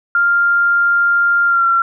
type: tone with pitch glide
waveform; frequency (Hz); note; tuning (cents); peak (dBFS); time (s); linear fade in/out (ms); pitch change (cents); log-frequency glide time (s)
sine; 1396.9 to 1365.8; F6 to F6; 0 to -39; -10; 0.15-1.82; 2; -39; 1.46-1.66
effects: none